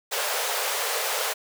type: high-pass noise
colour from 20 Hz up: pink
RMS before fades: -27 dBFS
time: 0.11-1.34 s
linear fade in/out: 20 ms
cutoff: 420 Hz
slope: 96 dB/octave
effects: none